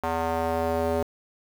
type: tone with band-pass filter sweep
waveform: square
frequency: 82.41 Hz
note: E2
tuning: in tune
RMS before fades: -26 dBFS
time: 0.03-1.03 s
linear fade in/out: 5 ms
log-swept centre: 870 to 530 Hz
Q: 1.9
effects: 7-bit